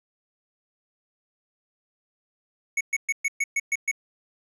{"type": "tone bursts", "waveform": "square", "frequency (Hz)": 2217, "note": "C#7", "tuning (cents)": 0, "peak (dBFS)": -22, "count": 8, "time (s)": [2.77, 3.914], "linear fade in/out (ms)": 5, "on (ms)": 38, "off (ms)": 120, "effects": ["low-pass 10000 Hz 12 dB/octave"]}